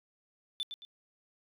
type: tone with echo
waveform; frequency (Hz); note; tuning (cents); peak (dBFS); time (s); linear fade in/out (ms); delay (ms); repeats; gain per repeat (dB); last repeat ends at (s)
sine; 3525; A7; +2; -29; 0.6-0.63; 0; 110; 2; -9; 0.85
effects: tanh soft clip ceiling -31 dBFS